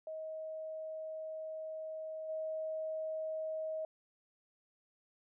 sine tone with level steps, 632 Hz, D#5, 27 cents sharp, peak -40 / -36 dBFS, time 0.07-3.85 s, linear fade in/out 2 ms, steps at 2.28 s, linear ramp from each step 20 ms, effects none

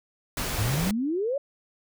pink noise, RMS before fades -30 dBFS, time 0.37-0.91 s, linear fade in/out 2 ms
sine exponential sweep, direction up, 98 to 586 Hz, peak -24 dBFS, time 0.58-1.38 s, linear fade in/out 5 ms
effects none

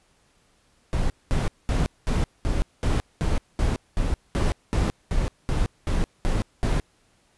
brown noise bursts, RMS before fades -22 dBFS, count 16, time 0.93-6.8 s, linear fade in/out 0 ms, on 170 ms, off 210 ms, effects pink hiss -63 dBFS RMS until 7.37 s + resampled to 24000 Hz

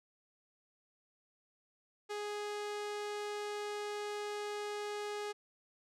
sawtooth tone, 415.3 Hz, G#4, in tune, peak -34 dBFS, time 2.09-5.33 s, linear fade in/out 20 ms, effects low-pass 8000 Hz 12 dB/octave

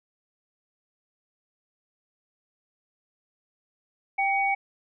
sine tone pair together, 787.7 / 2248 Hz, G5 / C#7, +8 / +24 cents, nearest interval octave + tritone, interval 1816 cents, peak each -24 / -25 dBFS, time 4.18-4.55 s, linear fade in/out 10 ms, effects none

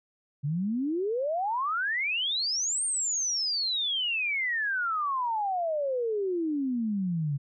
sine exponential two-way sweep, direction up then down, 136.6 to 8900 to 136.6 Hz, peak -26 dBFS, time 0.43-7.38 s, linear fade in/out 20 ms, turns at 2.84 s, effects none

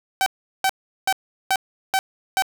sawtooth tone bursts, 768 Hz, G5, 36 cents flat, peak -13 dBFS, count 6, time 0.21-2.422 s, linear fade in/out 0 ms, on 52 ms, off 380 ms, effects none

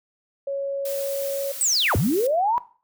sine tone, 554.4 Hz, C#5, in tune, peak -24 dBFS, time 0.47-1.52 s, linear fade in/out 5 ms
blue noise, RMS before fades -34 dBFS, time 0.85-2.27 s, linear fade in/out 5 ms
sine linear two-way sweep, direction down then up, 8372 to 72.9 to 992 Hz, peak -18 dBFS, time 1.61-2.58 s, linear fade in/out 0 ms, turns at 1.96 s
effects noise-tail reverb RT60 0.4 s tail -17 dB re dry

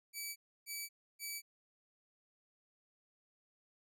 10% pulse tone bursts, 2296 Hz, D7, 40 cents flat, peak -32 dBFS, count 3, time 0.13-1.42 s, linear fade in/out 50 ms, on 230 ms, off 300 ms, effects none

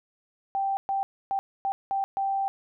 sine tone bursts at uneven times, 783 Hz, G5, 2 cents flat, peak -24 dBFS, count 6, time 0.55-0.77 / 0.89-1.03 / 1.31-1.39 / 1.65-1.72 / 1.91-2.04 / 2.17-2.48 s, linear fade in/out 0 ms, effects none

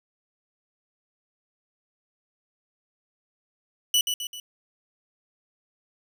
sawtooth tone with echo, 2960 Hz, F#7, in tune, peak -15 dBFS, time 3.94-4.01 s, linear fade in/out 2 ms, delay 130 ms, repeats 3, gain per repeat -6 dB, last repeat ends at 4.4 s, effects none

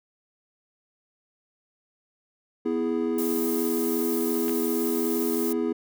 triangle chord, E major, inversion second, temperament equal, 246.9 / 329.6 / 415.3 Hz, B3 / E4 / G#4, 0 / 0 / 0 cents, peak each -26 dBFS, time 2.65-5.73 s, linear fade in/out 10 ms
violet noise, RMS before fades -33 dBFS, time 3.18-5.53 s, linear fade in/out 5 ms
clicks, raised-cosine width 0.3 ms, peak -22 dBFS, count 2, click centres 4.482 / 4.495 s
effects none

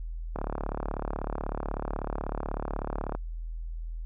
click train, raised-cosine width 1 ms, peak -18 dBFS, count 102, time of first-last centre 0.36-3.15 s, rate 36.2 Hz, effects added 41 Hz sine -33 dBFS peak until 4.05 s

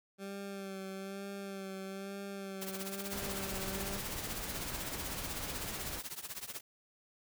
20% pulse tone with vibrato, 195.1 Hz, G3, 8 cents flat, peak -36 dBFS, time 0.18-4.01 s, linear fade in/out 50 ms, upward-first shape sine, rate 1.1 Hz, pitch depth 30 cents each way
white noise with tremolo, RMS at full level -40 dBFS, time 2.61-6.61 s, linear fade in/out 10 ms, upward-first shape triangle, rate 16 Hz, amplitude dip 95%
pink noise, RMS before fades -42 dBFS, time 3.12-6 s, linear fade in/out 10 ms
effects none

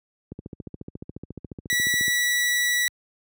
click train, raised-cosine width 3 ms, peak -22 dBFS, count 26, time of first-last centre 0.32-2.081 s, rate 14.2 Hz
sawtooth tone, 1948 Hz, B6, 24 cents flat, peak -17 dBFS, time 1.7-2.88 s, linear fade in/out 0 ms
effects high-pass 80 Hz 12 dB/octave

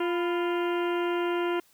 harmonic tone with a mistuned harmonic, 349.2 Hz, F4, in tune, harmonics 1 / 2 / 3 / 4 / 5 / 6 / 7 / 8 / 9, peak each -26 / -36 / -35 / -37 / -44 / -43 / -45 / -42 / -47 dBFS, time 0-1.6 s, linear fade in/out 5 ms, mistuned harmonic 3, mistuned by -75 cents, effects white hiss -62 dBFS RMS until 1.73 s

